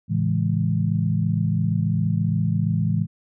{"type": "chord", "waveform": "sine", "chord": "A major seventh", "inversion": "none", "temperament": "equal", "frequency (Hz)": [110, 138.59, 164.81, 207.7], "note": ["A2", "C#3", "E3", "G#3"], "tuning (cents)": [0, 0, 0, 0], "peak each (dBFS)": [-23, -28, -22, -27], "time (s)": [0.08, 3.07], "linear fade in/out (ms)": 50, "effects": []}